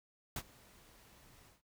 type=noise with ADSR envelope; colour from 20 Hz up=pink; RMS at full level=-38 dBFS; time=0.36-1.62 s; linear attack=3 ms; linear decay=57 ms; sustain=-24 dB; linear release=150 ms; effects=noise-tail reverb RT60 0.1 s tail -19 dB re dry